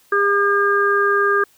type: harmonic tone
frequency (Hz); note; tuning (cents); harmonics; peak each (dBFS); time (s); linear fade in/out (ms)
403.3; G4; +49; 1 / 3 / 4; -18 / -18 / -18; 0.12-1.44; 5
effects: white hiss -55 dBFS RMS until 1.57 s